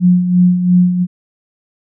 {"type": "tone with tremolo", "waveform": "sine", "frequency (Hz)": 179.4, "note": "F3", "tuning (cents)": 47, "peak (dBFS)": -5, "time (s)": [0, 1.07], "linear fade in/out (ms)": 50, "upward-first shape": "sine", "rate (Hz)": 2.9, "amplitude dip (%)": 60, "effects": []}